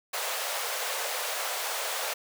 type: high-pass noise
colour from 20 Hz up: pink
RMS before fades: -32 dBFS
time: 0.13-2.14 s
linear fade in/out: 10 ms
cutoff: 480 Hz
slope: 48 dB/octave
effects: none